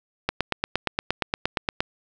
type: click train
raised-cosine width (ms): 0.3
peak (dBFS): -6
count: 14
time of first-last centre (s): 0.29-1.805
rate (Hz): 8.58
effects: none